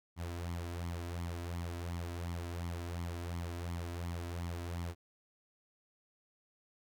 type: tone with flanger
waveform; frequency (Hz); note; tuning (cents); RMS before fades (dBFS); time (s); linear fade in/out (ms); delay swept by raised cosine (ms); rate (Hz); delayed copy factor
sawtooth; 86; F2; -26; -40; 0.16-4.95; 50; 0.91 to 3.11; 2.8; +0.6
effects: none